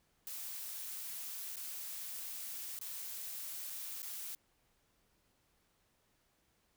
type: noise with dropouts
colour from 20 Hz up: blue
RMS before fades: -44 dBFS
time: 0.27-4.35 s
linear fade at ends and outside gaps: 0 ms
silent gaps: 1.558-1.568 / 2.79-2.813 / 3.699-3.703 / 4.02-4.029 s
effects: pink hiss -75 dBFS RMS until 6.76 s